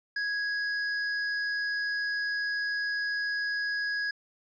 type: tone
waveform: square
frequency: 1661.2 Hz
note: G#6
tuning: in tune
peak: -29 dBFS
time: 0.16-4.11 s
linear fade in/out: 5 ms
effects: resampled to 16000 Hz + 11-bit